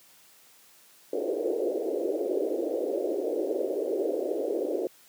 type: band-pass noise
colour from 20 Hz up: pink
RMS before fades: -29 dBFS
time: 1.13-4.87 s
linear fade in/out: 2 ms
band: 330 to 570 Hz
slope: 48 dB/octave
effects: white hiss -57 dBFS RMS until 5.08 s + high-pass 150 Hz 12 dB/octave